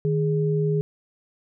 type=tone pair together; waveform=sine; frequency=155.22 / 414.4 Hz; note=D#3 / G#4; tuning=-4 / -4 cents; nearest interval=octave + perfect fourth; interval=1700 cents; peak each=-21 / -24 dBFS; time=0.05-0.81 s; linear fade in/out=0 ms; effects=none